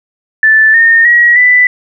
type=tone with pitch steps; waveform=sine; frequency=1757 / 1830.6 / 1907.2 / 1987 Hz; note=A6 / A#6 / A#6 / B6; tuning=-3 / -32 / +39 / +10 cents; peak=-3 dBFS; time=0.43-1.67 s; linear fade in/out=2 ms; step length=310 ms; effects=none